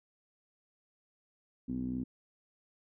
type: tone with low-pass filter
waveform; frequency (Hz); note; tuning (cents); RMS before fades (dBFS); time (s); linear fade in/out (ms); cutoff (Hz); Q
10% pulse; 63; B1; +35; -36; 1.68-2.04; 10; 250; 5.6
effects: none